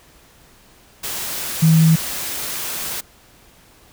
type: tone in noise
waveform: sine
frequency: 161.1 Hz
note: E3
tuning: 39 cents flat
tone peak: -9 dBFS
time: 1.62-1.96 s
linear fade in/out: 10 ms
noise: white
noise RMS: -26 dBFS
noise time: 1.03-3.01 s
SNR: +14 dB
effects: pink hiss -50 dBFS RMS until 3.92 s